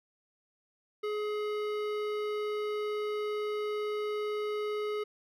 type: tone with hard clipping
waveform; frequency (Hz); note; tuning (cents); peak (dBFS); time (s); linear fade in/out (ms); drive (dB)
sine; 421.1; G#4; +24; -33; 1.03-5.04; 10; 15
effects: none